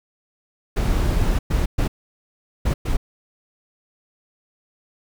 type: noise bursts at uneven times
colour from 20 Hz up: brown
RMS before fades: -19 dBFS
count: 5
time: 0.76-1.39 / 1.5-1.66 / 1.78-1.88 / 2.65-2.74 / 2.85-2.97 s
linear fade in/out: 10 ms
effects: none